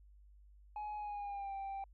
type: tone with pitch glide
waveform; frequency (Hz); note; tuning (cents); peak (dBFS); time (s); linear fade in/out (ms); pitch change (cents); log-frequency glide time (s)
sine; 841 to 784.7; G#5 to G5; +22 to +2; -37; 0.76-1.84; 2; -120; 0.97-1.54
effects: tanh soft clip ceiling -39 dBFS + added 50 Hz sine -58 dBFS peak until 1.93 s